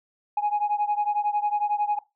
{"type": "beating tone pair", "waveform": "sine", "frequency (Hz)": [828, 839], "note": ["G#5", "G#5"], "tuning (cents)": [-5, 17], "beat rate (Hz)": 11, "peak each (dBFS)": [-23, -25], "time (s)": [0.37, 1.99], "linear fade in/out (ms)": 5, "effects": ["noise-tail reverb RT60 0.2 s tail -18 dB re dry", "tanh soft clip ceiling -17 dBFS"]}